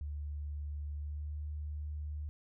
sine tone with pitch glide, 73.42 to 74.79 Hz, D2 to D2, 0 to +32 cents, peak -37 dBFS, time 0.01-2.29 s, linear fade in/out 0 ms, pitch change +32 cents, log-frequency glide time 0.96-1.32 s, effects none

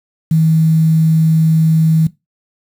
sine tone with quantisation, 160 Hz, D#3, 49 cents sharp, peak -8 dBFS, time 0.31-2.07 s, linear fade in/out 5 ms, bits 6, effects noise-tail reverb RT60 0.2 s tail -18 dB re dry

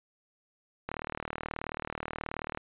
click train, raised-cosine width 0.5 ms, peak -19 dBFS, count 66, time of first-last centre 0.89-2.574 s, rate 38.6 Hz, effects resampled to 8000 Hz

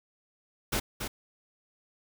pink noise with echo, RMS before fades -29 dBFS, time 0.72-0.8 s, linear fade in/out 10 ms, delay 280 ms, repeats 1, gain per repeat -6 dB, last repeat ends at 1.08 s, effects none

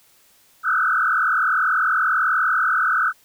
sine tone with frequency modulation, 1400 Hz, F6, 4 cents sharp, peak -16 dBFS, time 0.63-3.13 s, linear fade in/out 50 ms, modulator 40.5 Hz, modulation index 3.6, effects white hiss -56 dBFS RMS until 3.24 s

